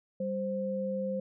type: tone pair together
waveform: sine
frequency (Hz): 196 / 523.3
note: G3 / C5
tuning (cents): 0 / 0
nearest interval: octave + perfect fourth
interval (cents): 1700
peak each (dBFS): -34 / -32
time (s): 0.2-1.2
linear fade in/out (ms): 5
effects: none